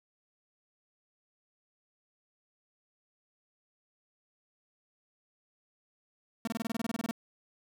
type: tone bursts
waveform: 45% pulse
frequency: 227.3 Hz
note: A#3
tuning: 43 cents flat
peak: -31 dBFS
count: 14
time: 6.45-7.111 s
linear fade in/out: 2 ms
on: 24 ms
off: 25 ms
effects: 12-bit